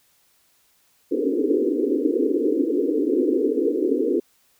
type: band-pass noise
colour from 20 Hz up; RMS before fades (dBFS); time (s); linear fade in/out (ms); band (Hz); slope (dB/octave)
pink; -21; 1.11-4.2; 10; 260 to 480; 96
effects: white hiss -62 dBFS RMS until 4.59 s